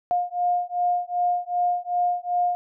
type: beating tone pair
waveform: sine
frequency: 709 / 711.6 Hz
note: F5 / F5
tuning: +26 / +32 cents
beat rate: 2.6 Hz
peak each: -24 dBFS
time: 0.11-2.55 s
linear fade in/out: 0 ms
effects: none